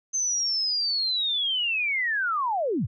sine linear sweep, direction down, 6272 to 70.6 Hz, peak -23 dBFS, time 0.13-2.87 s, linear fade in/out 20 ms, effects none

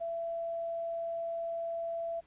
sine tone, 670 Hz, E5, 28 cents sharp, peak -33 dBFS, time 0-2.21 s, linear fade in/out 20 ms, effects pink hiss -66 dBFS RMS until 2.26 s + resampled to 8000 Hz

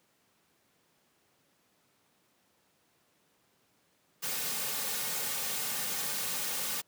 white noise with comb filter, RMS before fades -34 dBFS, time 4.22-6.82 s, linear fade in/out 20 ms, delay 3 ms, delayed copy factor -0.6, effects pink hiss -70 dBFS RMS until 6.87 s + high-pass 150 Hz 12 dB/octave

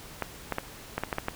clicks, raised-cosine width 0.5 ms, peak -13 dBFS, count 8, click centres 0.223 / 0.523 / 0.584 / 0.98 / 1.036 / 1.128 / 1.184 / 1.284 s, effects pink hiss -46 dBFS RMS until 1.35 s

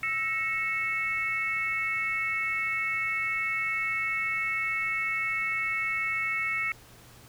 harmonic tone with a mistuned harmonic, 440 Hz, A4, in tune, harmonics 3 / 4 / 5 / 6, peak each -36 / -35 / -28 / -37 dBFS, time 0.03-6.72 s, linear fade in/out 2 ms, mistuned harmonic 4, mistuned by +120 cents, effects added 119 Hz sine -56 dBFS peak until 7.28 s + pink hiss -53 dBFS RMS until 7.28 s

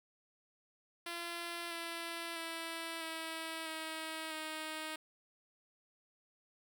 5% pulse tone with pitch steps, 342.1 / 336 / 330.1 / 324.2 / 318.5 / 312.8 Hz, F4 / E4 / E4 / E4 / D#4 / D#4, -36 / +33 / +2 / -29 / +41 / +9 cents, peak -29 dBFS, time 1.06-4.96 s, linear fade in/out 5 ms, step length 650 ms, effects none

